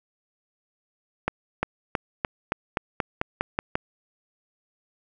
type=accelerating click train; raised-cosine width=0.5 ms; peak=-8 dBFS; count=11; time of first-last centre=1.28-3.755 s; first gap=350 ms; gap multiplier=0.92; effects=none